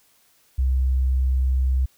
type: tone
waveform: sine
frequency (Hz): 64.9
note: C2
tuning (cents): -13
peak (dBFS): -17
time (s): 0.58-1.86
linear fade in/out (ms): 10
effects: white hiss -60 dBFS RMS until 1.97 s